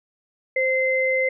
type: tone pair together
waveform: sine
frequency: 522 / 2069 Hz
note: C5 / C7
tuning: -4 / -20 cents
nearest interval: 2 octaves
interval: 2384 cents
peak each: -21 dBFS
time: 0.56-1.29 s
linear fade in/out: 5 ms
effects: none